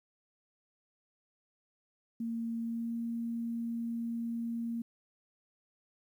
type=tone with pitch glide; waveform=sine; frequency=230 to 232.3 Hz; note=A#3 to A#3; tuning=-23 to -6 cents; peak=-33 dBFS; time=2.2-4.82 s; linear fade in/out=5 ms; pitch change=+17 cents; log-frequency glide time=2.61-2.96 s; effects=11-bit